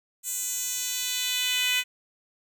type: tone with high-pass filter sweep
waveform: 10% pulse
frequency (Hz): 499.7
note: B4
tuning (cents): +20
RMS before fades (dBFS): -28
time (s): 0.23-1.84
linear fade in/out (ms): 50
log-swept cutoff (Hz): 8100 to 2500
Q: 1.8
effects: none